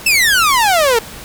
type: exponential sweep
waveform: sawtooth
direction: down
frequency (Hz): 2700 to 440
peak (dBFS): -6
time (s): 0.06-0.99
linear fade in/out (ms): 5
effects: pink hiss -32 dBFS RMS until 1.24 s